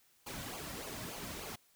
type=noise with flanger; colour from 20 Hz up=pink; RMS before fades=-44 dBFS; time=0.26-1.56 s; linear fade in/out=10 ms; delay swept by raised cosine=0.53 to 2.43 ms; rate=3.4 Hz; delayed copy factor=-0.65; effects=white hiss -69 dBFS RMS until 1.75 s